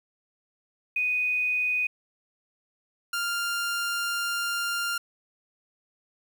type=tone pair in turn; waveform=sine / sawtooth; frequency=2489 / 1396.9 Hz; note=D#7 / F6; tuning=0 / 0 cents; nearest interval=minor seventh; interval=1000 cents; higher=first; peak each=-23 dBFS; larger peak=neither; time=0.96-1.87 / 3.13-4.98 s; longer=second; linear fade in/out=5 ms; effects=9-bit